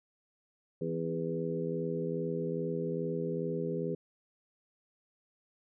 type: harmonic tone with a mistuned harmonic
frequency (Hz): 82.41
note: E2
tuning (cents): 0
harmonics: 2 / 3 / 4 / 5 / 6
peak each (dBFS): -36 / -40 / -42 / -36 / -38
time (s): 0.81-3.95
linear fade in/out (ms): 5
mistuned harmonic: 3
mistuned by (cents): +32
effects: none